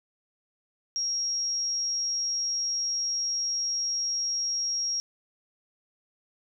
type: tone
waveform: sine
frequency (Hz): 5600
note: F8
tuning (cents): +4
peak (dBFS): -26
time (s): 0.96-5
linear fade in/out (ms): 0
effects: none